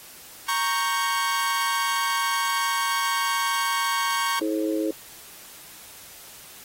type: chord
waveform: sawtooth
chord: G diminished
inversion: first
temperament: equal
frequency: 932.3 / 1108.7 / 1568 Hz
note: Bb5 / Db6 / G6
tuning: 0 / 0 / 0 cents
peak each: -24 / -21 / -25 dBFS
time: 0.48-4.4 s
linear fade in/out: 10 ms
type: harmonic tone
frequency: 107.1 Hz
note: A2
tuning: 46 cents flat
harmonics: 3 / 4 / 5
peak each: -24 / -29 / -30 dBFS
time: 4.41-4.91 s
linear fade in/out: 5 ms
effects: white hiss -45 dBFS RMS until 6.64 s + AAC 48 kbps